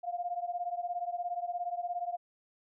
sine beating tone pair, 698.5 / 715.5 Hz, F5 / F5, 0 / +42 cents, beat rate 17 Hz, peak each -35 / -37 dBFS, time 0.03-2.17 s, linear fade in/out 20 ms, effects none

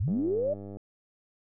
sine linear sweep, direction up, 76 to 613 Hz, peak -25 dBFS, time 0-0.54 s, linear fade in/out 10 ms
click train, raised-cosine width 2 ms, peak -29 dBFS, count 70, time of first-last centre 0.08-0.77 s, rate 100 Hz
effects none

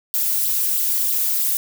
violet noise with flanger, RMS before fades -20 dBFS, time 0.14-1.57 s, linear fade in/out 0 ms, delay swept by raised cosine 0.23 to 5.33 ms, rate 3.1 Hz, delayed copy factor +0.9, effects none

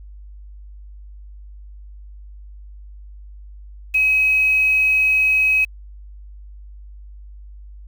sine tone with quantisation, 2545 Hz, D#7, 39 cents sharp, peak -13 dBFS, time 3.94-5.65 s, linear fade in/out 10 ms, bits 6, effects added 50 Hz sine -36 dBFS peak until 7.87 s

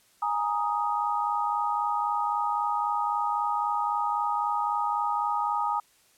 sine chord, Ab suspended second, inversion none, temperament just, 830.6 / 934.4 / 1245.9 Hz, Ab5 / Bb5 / Eb6, 0 / +4 / +2 cents, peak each -29 dBFS, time 0.22-5.8 s, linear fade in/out 5 ms, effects white hiss -62 dBFS RMS until 6.17 s + low-pass 12000 Hz 12 dB/octave

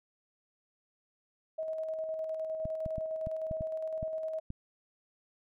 sine tone with tremolo, 636 Hz, D#5, 38 cents sharp, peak -32 dBFS, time 1.58-4.4 s, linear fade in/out 10 ms, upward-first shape square, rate 9.8 Hz, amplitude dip 30%
clicks, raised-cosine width 5 ms, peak -26 dBFS, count 8, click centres 2.655 / 2.862 / 2.982 / 3.271 / 3.512 / 3.609 / 4.029 / 4.504 s
effects none

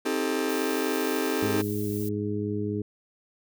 40% pulse chord, A half-diminished seventh, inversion first, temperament just, 264 / 316.8 / 396 / 440 Hz, C4 / Eb4 / G4 / A4, +16 / +31 / +18 / 0 cents, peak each -30 dBFS, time 0.05-1.62 s, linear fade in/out 10 ms
violet noise, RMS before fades -40 dBFS, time 0.49-2.09 s, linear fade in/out 5 ms
harmonic tone, 103.83 Hz, G#2, in tune, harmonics 1 / 2 / 3 / 4, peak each -32 / -32 / -32 / -32 dBFS, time 1.42-2.82 s, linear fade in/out 5 ms
effects none

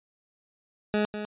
20% pulse tone with echo, 210 Hz, G#3, 19 cents sharp, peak -18 dBFS, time 0.94-1.05 s, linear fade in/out 0 ms, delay 200 ms, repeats 1, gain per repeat -9 dB, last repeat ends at 1.25 s, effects resampled to 8000 Hz

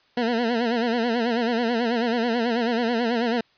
20% pulse tone with vibrato, 234.7 Hz, A#3, 12 cents sharp, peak -16 dBFS, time 0.17-3.41 s, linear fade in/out 5 ms, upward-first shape sine, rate 9.2 Hz, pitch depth 91 cents each way, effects white hiss -61 dBFS RMS until 3.57 s + resampled to 11025 Hz

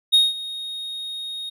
triangle tone with ADSR envelope, 3729 Hz, A#7, in tune, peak -9 dBFS, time 0.12-1.5 s, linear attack 22 ms, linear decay 190 ms, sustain -18 dB, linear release 12 ms, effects none

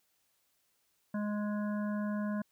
harmonic tone, 208.3 Hz, G#3, 5 cents sharp, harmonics 1 / 3 / 5 / 7 / 8, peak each -32 / -42 / -46 / -49 / -50 dBFS, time 1.14-2.42 s, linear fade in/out 5 ms, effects white hiss -75 dBFS RMS until 2.51 s

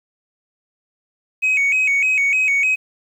sine tone with vibrato, 2378 Hz, D7, 21 cents sharp, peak -12 dBFS, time 1.42-2.76 s, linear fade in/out 20 ms, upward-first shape square, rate 3.3 Hz, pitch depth 110 cents each way, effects tanh soft clip ceiling -12 dBFS + 8-bit

